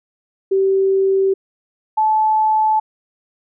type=tone pair in turn; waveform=sine; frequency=386.4 / 867.4 Hz; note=G4 / A5; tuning=-25 / -25 cents; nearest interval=octave + major second; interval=1400 cents; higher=second; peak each=-12 dBFS; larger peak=neither; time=0.51-1.34 / 1.97-2.8 s; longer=neither; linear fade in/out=10 ms; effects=none